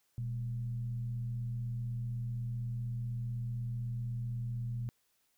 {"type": "tone with frequency modulation", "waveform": "sine", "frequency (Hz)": 120, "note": "B2", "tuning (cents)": -49, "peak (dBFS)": -34, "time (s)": [0.18, 4.89], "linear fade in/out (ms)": 0, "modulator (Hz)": 84.1, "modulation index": 0.31, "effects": ["white hiss -75 dBFS RMS until 5.37 s"]}